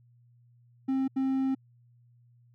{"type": "tone bursts at uneven times", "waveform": "triangle", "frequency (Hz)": 265.8, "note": "C4", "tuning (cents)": 27, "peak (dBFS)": -23, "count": 2, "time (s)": [[0.88, 1.08], [1.16, 1.55]], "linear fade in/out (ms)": 10, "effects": ["added 120 Hz sine -58 dBFS peak until 2.54 s"]}